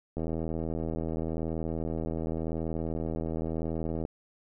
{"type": "click train", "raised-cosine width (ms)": 2, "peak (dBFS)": -20, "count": 315, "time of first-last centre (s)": [0.17, 4.051], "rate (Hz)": 80.9, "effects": []}